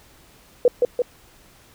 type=tone with echo; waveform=sine; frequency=490 Hz; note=B4; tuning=14 cents flat; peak=-10 dBFS; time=0.65-0.68 s; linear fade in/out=2 ms; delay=170 ms; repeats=2; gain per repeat=-3 dB; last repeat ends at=1.02 s; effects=pink hiss -52 dBFS RMS until 1.74 s